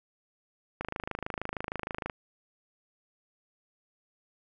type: click train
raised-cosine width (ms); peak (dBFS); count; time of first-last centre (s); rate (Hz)
0.5; -18; 35; 0.81-2.098; 26.4
effects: none